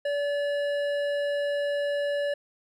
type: tone with hard clipping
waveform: sine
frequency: 575 Hz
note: D5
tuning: 37 cents flat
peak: -27 dBFS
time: 0.05-2.34 s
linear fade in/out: 5 ms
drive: 11 dB
effects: none

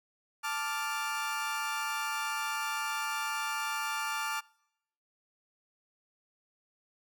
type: chord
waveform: 30% pulse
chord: D minor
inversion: second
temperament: equal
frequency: 880 / 1174.7 / 1396.9 Hz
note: A5 / D6 / F6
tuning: 0 / 0 / 0 cents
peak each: -34 dBFS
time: 0.43-4.41 s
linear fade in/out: 20 ms
effects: noise-tail reverb RT60 0.8 s tail -25 dB re dry

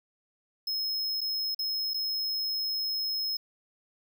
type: tone with dropouts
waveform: square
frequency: 5160 Hz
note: E8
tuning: 38 cents flat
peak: -29 dBFS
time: 0.67-3.37 s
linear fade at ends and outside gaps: 5 ms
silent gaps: 1.208-1.213 / 1.547-1.59 / 1.936-1.942 s
effects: none

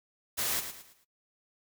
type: noise with echo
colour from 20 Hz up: white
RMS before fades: -31 dBFS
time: 0.37-0.61 s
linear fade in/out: 20 ms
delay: 110 ms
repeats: 4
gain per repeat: -9 dB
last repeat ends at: 1.05 s
effects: noise-tail reverb RT60 0.1 s tail -19 dB re dry

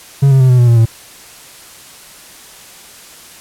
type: tone with pitch steps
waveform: triangle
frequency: 138.5 / 134.01 / 129.67 / 125.47 / 121.41 / 117.48 / 113.67 Hz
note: C#3 / C3 / C3 / B2 / B2 / A#2 / A#2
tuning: -1 / +42 / -15 / +28 / -29 / +14 / -43 cents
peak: -3 dBFS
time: 0.22-0.857 s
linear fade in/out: 10 ms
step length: 91 ms
effects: white hiss -37 dBFS RMS until 3.4 s + low-pass 12000 Hz 12 dB/octave

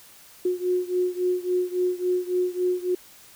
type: beating tone pair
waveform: sine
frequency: 360.7 / 364.3 Hz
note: F#4 / F#4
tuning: -44 / -27 cents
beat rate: 3.6 Hz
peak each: -24 / -26 dBFS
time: 0.45-2.95 s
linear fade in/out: 5 ms
effects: white hiss -50 dBFS RMS until 3.35 s

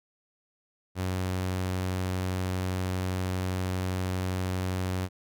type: tone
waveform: sawtooth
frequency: 92.5 Hz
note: F#2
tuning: in tune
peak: -24 dBFS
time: 0.95-5.09 s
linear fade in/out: 50 ms
effects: none

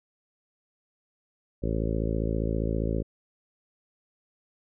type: harmonic tone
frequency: 55 Hz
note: A1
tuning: in tune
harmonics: 1 / 2 / 3 / 4 / 5 / 6 / 7 / 8 / 9 / 10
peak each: -29 / -32 / -34 / -35 / -36 / -37 / -37 / -38 / -39 / -39 dBFS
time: 1.62-3.03 s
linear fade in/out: 20 ms
effects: none

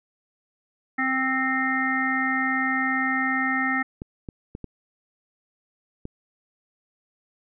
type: harmonic tone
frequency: 262.5 Hz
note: C4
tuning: 6 cents sharp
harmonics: 1 / 3 / 5 / 7 / 8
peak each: -27 / -31 / -29 / -25 / -30 dBFS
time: 0.98-3.83 s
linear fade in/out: 10 ms
type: clicks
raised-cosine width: 3 ms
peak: -21 dBFS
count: 5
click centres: 4.019 / 4.288 / 4.551 / 4.643 / 6.054 s
effects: none

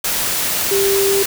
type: tone in noise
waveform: sine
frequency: 394.3 Hz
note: G4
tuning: 10 cents sharp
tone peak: -14 dBFS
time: 0.71-1.23 s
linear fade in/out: 5 ms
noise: white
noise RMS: -19 dBFS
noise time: 0.04-1.26 s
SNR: +2 dB
effects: none

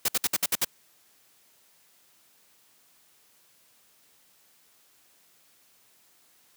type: noise bursts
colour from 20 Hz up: white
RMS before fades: -24 dBFS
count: 7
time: 0.05-0.648 s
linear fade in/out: 5 ms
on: 34 ms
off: 60 ms
effects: white hiss -62 dBFS RMS until 6.56 s + high-pass 100 Hz 12 dB/octave

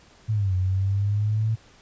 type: exponential two-way sweep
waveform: sine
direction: down then up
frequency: 112.3 to 91.4 to 112.3 Hz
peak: -20 dBFS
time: 0.28-1.56 s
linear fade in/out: 20 ms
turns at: 0.55 s
effects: pink hiss -54 dBFS RMS until 1.81 s + resampled to 16000 Hz

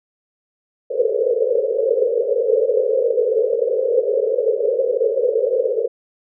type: band-pass noise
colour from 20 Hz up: pink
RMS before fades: -18 dBFS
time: 0.9-5.88 s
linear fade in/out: 10 ms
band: 430 to 540 Hz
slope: 96 dB/octave
effects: none

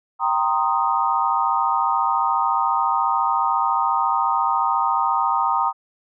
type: chord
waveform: sine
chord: C minor seventh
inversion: second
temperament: equal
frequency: 784 / 932.3 / 1046.5 / 1244.5 Hz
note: G5 / Bb5 / C6 / Eb6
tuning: 0 / 0 / 0 / 0 cents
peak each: -24 / -21 / -25 / -22 dBFS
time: 0.19-5.73 s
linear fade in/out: 50 ms
effects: none

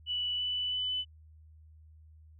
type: tone with pitch steps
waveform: sine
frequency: 2960 / 2981 / 3001 Hz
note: F#7 / F#7 / F#7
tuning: 0 / +12 / +24 cents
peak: -30 dBFS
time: 0.06-1.05 s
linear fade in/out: 50 ms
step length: 330 ms
effects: added 78 Hz sine -53 dBFS peak until 2.39 s

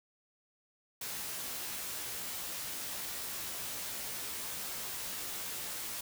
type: noise with comb filter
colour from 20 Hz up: white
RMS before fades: -40 dBFS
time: 1.01-6.01 s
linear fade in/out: 5 ms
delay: 16 ms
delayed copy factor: +0.7
effects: none

